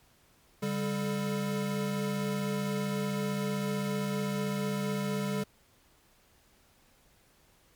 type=tone cluster; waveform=square; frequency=143.1 / 198.7 / 433.5 Hz; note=D3 / G3 / A4; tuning=-45 / +24 / -26 cents; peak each=-37 / -32 / -38 dBFS; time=0.62-5.44 s; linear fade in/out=10 ms; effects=pink hiss -64 dBFS RMS until 7.75 s + MP3 96 kbps